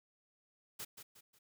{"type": "noise with echo", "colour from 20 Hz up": "white", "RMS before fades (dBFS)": -44, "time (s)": [0.79, 0.85], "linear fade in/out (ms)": 10, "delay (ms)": 180, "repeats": 3, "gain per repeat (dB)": -8, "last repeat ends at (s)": 1.39, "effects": []}